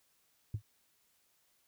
sine tone with exponential decay, 105.6 Hz, G#2, 29 cents sharp, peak -28 dBFS, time 0.54-0.62 s, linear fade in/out 5 ms, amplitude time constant 17 ms, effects tanh soft clip ceiling -29 dBFS + white hiss -73 dBFS RMS until 1.67 s

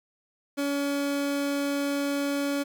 30% pulse tone, 282.8 Hz, C#4, 35 cents sharp, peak -23 dBFS, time 0.57-2.64 s, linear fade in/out 20 ms, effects 10-bit

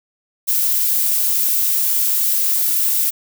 violet noise, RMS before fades -17 dBFS, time 0.47-3.11 s, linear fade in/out 20 ms, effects none

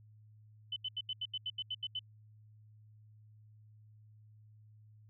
sine tone bursts, 3024 Hz, F#7, 37 cents sharp, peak -35 dBFS, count 11, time 0.72-1.993 s, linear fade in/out 5 ms, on 43 ms, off 80 ms, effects added 107 Hz sine -57 dBFS peak until 5.09 s

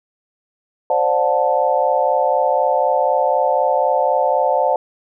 sine chord, D dominant seventh, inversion third, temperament equal with one note detuned, 523.3 / 587.3 / 721.8 / 880 Hz, C5 / D5 / F#5 / A5, 0 / 0 / -43 / 0 cents, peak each -19 dBFS, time 0.9-4.76 s, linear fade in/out 2 ms, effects none

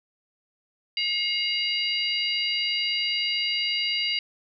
sine tone cluster, 2151 / 2855 / 3898 / 4749 Hz, C7 / F7 / B7 / D8, +47 / +37 / -23 / +18 cents, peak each -30 / -26 / -34 / -30 dBFS, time 0.97-4.19 s, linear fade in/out 2 ms, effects none

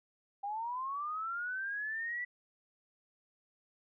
sine linear sweep, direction up, 789 to 1975.5 Hz, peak -35 dBFS, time 0.43-2.25 s, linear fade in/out 10 ms, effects none

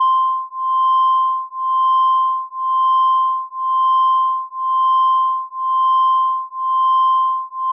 sine beating tone pair, 1045 / 1046 Hz, C6 / C6, -2 / -1 cents, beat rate 1 Hz, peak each -15 dBFS, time 0-7.72 s, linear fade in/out 10 ms, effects tanh soft clip ceiling -8 dBFS

